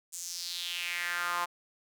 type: tone with high-pass filter sweep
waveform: sawtooth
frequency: 174.8 Hz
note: F3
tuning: 2 cents sharp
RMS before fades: -35 dBFS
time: 0.12-1.46 s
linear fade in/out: 20 ms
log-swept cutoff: 7600 to 980 Hz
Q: 3.6
effects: none